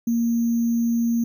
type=tone with sample-and-hold; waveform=sine; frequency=233.1 Hz; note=A#3; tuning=in tune; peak=-18 dBFS; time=0.07-1.24 s; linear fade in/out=5 ms; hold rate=6300 Hz; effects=none